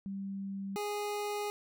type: tone pair in turn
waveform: sine / 25% pulse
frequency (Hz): 196 / 414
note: G3 / G#4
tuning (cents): 0 / -5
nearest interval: octave + minor second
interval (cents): 1295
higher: second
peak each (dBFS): -36 / -30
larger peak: second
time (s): 0.06-0.76 / 0.76-1.5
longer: second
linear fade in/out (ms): 0
effects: none